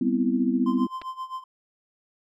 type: chord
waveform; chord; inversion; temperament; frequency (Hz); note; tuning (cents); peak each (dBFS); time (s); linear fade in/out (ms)
sine; C major seventh; second; equal; 196 / 246.9 / 261.6 / 329.6; G3 / B3 / C4 / E4; 0 / 0 / 0 / 0; -29 / -23 / -26 / -29; 0.01-0.87; 5
type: tone with tremolo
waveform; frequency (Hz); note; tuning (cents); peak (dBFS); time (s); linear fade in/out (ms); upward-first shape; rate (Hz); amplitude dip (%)
triangle; 1039; C6; -12; -27; 0.66-1.44; 5; sine; 7.6; 85
type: clicks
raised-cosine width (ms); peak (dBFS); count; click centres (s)
0.3; -24; 2; 1.016 / 1.019
effects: none